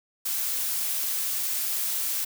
blue noise, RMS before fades -28 dBFS, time 0.25-2.25 s, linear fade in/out 10 ms, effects none

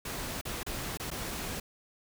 pink noise with dropouts, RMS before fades -37 dBFS, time 0.05-1.6 s, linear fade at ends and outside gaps 5 ms, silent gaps 0.413-0.452 / 0.632-0.664 / 0.974-0.997 / 1.104-1.113 s, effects none

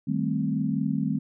sine chord, A half-diminished seventh, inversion second, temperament equal, 155.56 / 196 / 220 / 261.6 Hz, Eb3 / G3 / A3 / C4, 0 / 0 / 0 / 0 cents, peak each -29 dBFS, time 0.07-1.19 s, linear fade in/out 10 ms, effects none

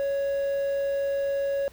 triangle tone with quantisation, 556 Hz, C#5, 5 cents sharp, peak -22 dBFS, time 0-1.68 s, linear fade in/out 0 ms, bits 8, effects added 60 Hz sine -56 dBFS peak until 1.72 s + pink hiss -55 dBFS RMS until 1.72 s

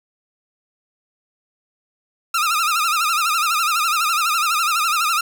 sawtooth tone with vibrato, 1290 Hz, E6, 38 cents flat, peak -13 dBFS, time 2.34-5.21 s, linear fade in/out 5 ms, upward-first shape sine, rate 12 Hz, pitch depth 120 cents each way, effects none

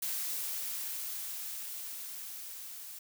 blue noise with level ramp, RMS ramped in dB -35 to -46 dBFS, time 0.02-2.99 s, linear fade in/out 5 ms, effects none

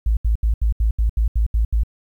sine tone bursts, 55 Hz, A1, in tune, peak -14 dBFS, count 10, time 0.06-1.835 s, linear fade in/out 5 ms, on 110 ms, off 75 ms, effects 9-bit

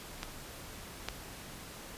clicks, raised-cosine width 0.2 ms, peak -19 / -16 dBFS, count 2, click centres 0.231 / 1.086 s, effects pink hiss -47 dBFS RMS until 1.97 s + resampled to 32000 Hz

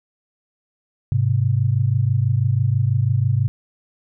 sine tone pair together, 103.83 / 129.94 Hz, G#2 / C3, 0 / -12 cents, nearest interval major third, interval 388 cents, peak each -18 dBFS, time 1.12-3.48 s, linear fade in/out 0 ms, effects none

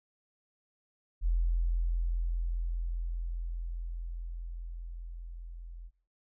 sine tone with level ramp, 42.46 Hz, F1, 48 cents flat, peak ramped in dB -24 to -42 dBFS, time 1.21-5.91 s, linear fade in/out 50 ms, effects noise-tail reverb RT60 0.6 s tail -24 dB re dry

